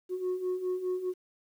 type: beating tone pair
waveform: sine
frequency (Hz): 362.7 / 367.6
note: F#4 / F#4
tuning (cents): -34 / -11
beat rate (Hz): 4.9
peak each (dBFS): -34 / -29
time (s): 0.09-1.14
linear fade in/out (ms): 50
effects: tanh soft clip ceiling -26 dBFS + 10-bit